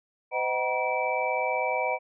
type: tone cluster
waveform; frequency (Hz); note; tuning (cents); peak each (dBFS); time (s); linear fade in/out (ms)
sine; 511 / 627 / 756 / 956 / 2317; C5 / D#5 / F#5 / A#5 / D7; -41 / +13 / +37 / +43 / -24; -31; 0.31-1.99; 50
effects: none